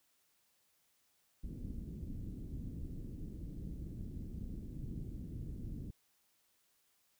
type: low-pass noise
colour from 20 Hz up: pink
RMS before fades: -44 dBFS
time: 1.43-5.91 s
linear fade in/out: 10 ms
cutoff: 290 Hz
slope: 24 dB/octave
effects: white hiss -75 dBFS RMS until 7.19 s